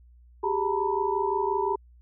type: tone cluster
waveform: sine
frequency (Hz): 384 / 409.7 / 902 / 974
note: G4 / G#4 / A5 / B5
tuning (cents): -36 / -24 / +43 / -24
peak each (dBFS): -29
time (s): 0.43-1.76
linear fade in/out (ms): 10
effects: added 60 Hz sine -51 dBFS peak until 2.01 s